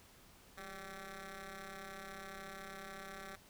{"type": "ring-modulated tone", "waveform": "10% pulse", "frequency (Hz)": 190, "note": "F#3", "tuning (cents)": 46, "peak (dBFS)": -36, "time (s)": [0.57, 3.36], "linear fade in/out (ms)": 10, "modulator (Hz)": 967, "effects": ["pink hiss -62 dBFS RMS until 3.49 s"]}